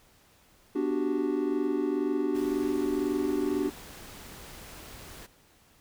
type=chord; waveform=triangle; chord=G major seventh; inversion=first; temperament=equal; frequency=246.9 / 293.7 / 370 / 392 Hz; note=B3 / D4 / F#4 / G4; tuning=0 / 0 / 0 / 0 cents; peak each=-33 / -27 / -29 / -31 dBFS; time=0.75-3.7 s; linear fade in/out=10 ms
type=noise; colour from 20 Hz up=pink; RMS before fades=-46 dBFS; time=2.34-5.27 s; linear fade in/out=20 ms
effects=pink hiss -61 dBFS RMS until 5.8 s